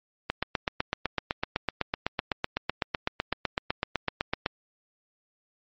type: click train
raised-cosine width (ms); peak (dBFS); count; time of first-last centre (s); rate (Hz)
0.3; -9; 34; 0.3-4.461; 7.93
effects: low-pass 5000 Hz 12 dB/octave + MP3 32 kbps